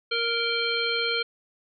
harmonic tone with a mistuned harmonic, 466.2 Hz, A#4, in tune, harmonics 1 / 3 / 5 / 7 / 9, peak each -30 / -30 / -30 / -30 / -30 dBFS, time 0.11-1.23 s, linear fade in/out 10 ms, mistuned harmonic 7, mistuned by -57 cents, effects none

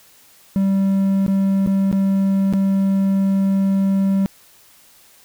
triangle tone with dropouts, 194.5 Hz, G3, 13 cents flat, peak -12 dBFS, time 0.56-4.26 s, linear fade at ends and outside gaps 0 ms, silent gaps 1.264-1.28 / 1.663-1.673 / 1.915-1.927 / 2.527-2.536 s, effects white hiss -50 dBFS RMS until 5.24 s

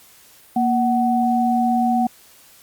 sine tone pair together, 235.4 / 747.3 Hz, A#3 / F#5, +17 / +17 cents, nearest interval octave + minor sixth, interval 2000 cents, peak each -18 dBFS, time 0.56-2.07 s, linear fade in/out 5 ms, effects white hiss -49 dBFS RMS until 2.62 s + Opus 48 kbps

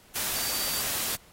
sine tone in noise, 4615 Hz, D8, 31 cents flat, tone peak -35 dBFS, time 0.35-0.81 s, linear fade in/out 10 ms, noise white, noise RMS -30 dBFS, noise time 0.15-1.16 s, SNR -8 dB, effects pink hiss -56 dBFS RMS until 1.32 s + AAC 48 kbps

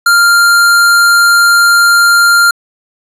square tone, 1395 Hz, F6, 2 cents flat, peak -5 dBFS, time 0.06-2.51 s, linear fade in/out 5 ms, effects resampled to 32000 Hz + 7-bit

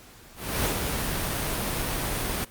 pink noise with ADSR envelope, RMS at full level -24 dBFS, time 0.35-2.45 s, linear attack 300 ms, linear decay 95 ms, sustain -4 dB, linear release 11 ms, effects pink hiss -50 dBFS RMS until 2.5 s + Opus 48 kbps

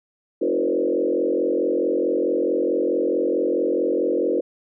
sine tone with frequency modulation, 415.7 Hz, G#4, 2 cents sharp, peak -18 dBFS, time 0.41-4.41 s, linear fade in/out 10 ms, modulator 44.6 Hz, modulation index 2.7, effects none

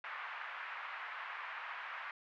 pink band-pass noise, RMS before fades -45 dBFS, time 0.04-2.11 s, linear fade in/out 2 ms, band 980 to 2300 Hz, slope 24 dB/octave, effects none

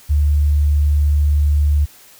sine tone, 73.42 Hz, D2, in tune, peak -11 dBFS, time 0.09-1.86 s, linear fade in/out 20 ms, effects white hiss -45 dBFS RMS until 2.19 s

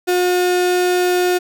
35% pulse tone, 359.8 Hz, F#4, 48 cents flat, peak -12 dBFS, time 0.07-1.39 s, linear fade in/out 20 ms, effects none

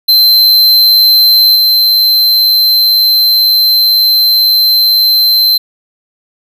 square tone with level steps, 4101 Hz, C8, 36 cents flat, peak -4 / -6 dBFS, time 0.08-5.58 s, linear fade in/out 10 ms, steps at 1.55 s, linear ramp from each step 10 ms, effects none

